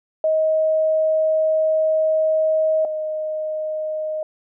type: tone pair in turn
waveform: sine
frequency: 630 / 621 Hz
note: D#5 / D#5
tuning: +21 / -3 cents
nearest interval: unison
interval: 24 cents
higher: first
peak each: -15 / -22 dBFS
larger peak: first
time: 0.24-2.85 / 2.85-4.23 s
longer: first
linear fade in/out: 2 ms
effects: none